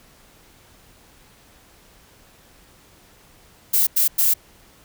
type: noise bursts at uneven times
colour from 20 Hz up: violet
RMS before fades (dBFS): -17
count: 3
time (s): 3.73-3.87 / 3.96-4.08 / 4.18-4.34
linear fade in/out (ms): 10
effects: pink hiss -52 dBFS RMS until 4.84 s